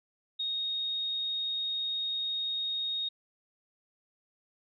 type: tone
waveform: sine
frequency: 3729 Hz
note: A#7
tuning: in tune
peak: -30 dBFS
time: 0.39-3.09 s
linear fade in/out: 10 ms
effects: none